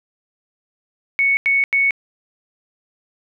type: tone bursts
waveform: sine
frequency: 2217 Hz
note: C#7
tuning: in tune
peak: -13 dBFS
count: 3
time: 1.19-1.908 s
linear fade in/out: 0 ms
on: 180 ms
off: 89 ms
effects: none